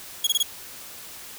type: tone bursts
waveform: sawtooth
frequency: 3322 Hz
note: G#7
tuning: in tune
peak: -15 dBFS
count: 4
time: 0.24-0.429 s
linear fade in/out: 5 ms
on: 30 ms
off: 23 ms
effects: white hiss -41 dBFS RMS until 1.38 s